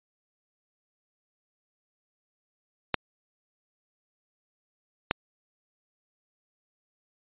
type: clicks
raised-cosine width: 0.3 ms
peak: -6 dBFS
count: 2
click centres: 2.943 / 5.111 s
effects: resampled to 8000 Hz